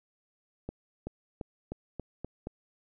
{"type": "accelerating click train", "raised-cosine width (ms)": 2, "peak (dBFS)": -23, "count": 7, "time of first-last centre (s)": [0.69, 2.471], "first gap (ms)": 380, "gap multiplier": 0.9, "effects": []}